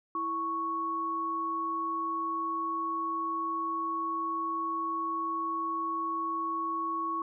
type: tone pair together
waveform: sine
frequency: 329.6 / 1108.6 Hz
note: E4 / C#6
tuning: 0 / 0 cents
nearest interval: octave + major sixth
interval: 2100 cents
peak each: -38 / -30 dBFS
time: 0.15-7.22 s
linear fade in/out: 2 ms
effects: none